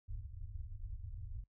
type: low-pass noise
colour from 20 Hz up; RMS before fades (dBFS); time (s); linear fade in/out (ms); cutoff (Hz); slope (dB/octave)
pink; -45; 0.08-1.44; 5; 110; 96
effects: noise-tail reverb RT60 0.1 s tail -24 dB re dry